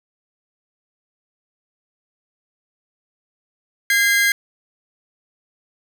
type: tone pair together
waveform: 40% pulse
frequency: 1629.8 / 2071 Hz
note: G#6 / C7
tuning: -33 / -18 cents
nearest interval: major third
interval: 415 cents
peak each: -16 dBFS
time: 3.9-4.32 s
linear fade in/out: 2 ms
effects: none